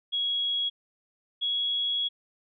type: tone pair in turn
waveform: sine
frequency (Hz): 3322 / 3337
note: G#7 / G#7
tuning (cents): 0 / +8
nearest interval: unison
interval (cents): 8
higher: second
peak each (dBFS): -25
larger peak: neither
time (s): 0.12-0.7 / 1.41-2.09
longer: second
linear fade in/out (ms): 20
effects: none